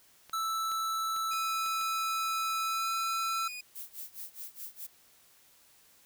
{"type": "clicks", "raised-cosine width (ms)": 0.2, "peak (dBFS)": -31, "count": 6, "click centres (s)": [0.296, 0.717, 1.164, 1.334, 1.662, 1.813]}
{"type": "tone with pitch glide", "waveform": "square", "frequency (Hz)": [1318.5, 1334.6], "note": ["E6", "E6"], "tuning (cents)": [0, 21], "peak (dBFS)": -31, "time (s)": [0.33, 3.48], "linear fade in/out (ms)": 5, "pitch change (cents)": 21, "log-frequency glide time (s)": [2.65, 2.89]}
{"type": "tone", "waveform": "sawtooth", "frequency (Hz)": 2474, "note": "D#7", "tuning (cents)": -10, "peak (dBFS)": -36, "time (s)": [1.31, 3.61], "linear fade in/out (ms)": 5}
{"type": "noise with tremolo", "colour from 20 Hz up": "violet", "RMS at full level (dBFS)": -41, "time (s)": [3.75, 4.87], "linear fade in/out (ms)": 10, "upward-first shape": "sine", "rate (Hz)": 4.8, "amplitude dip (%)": 95}
{"effects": ["white hiss -62 dBFS RMS until 6.05 s"]}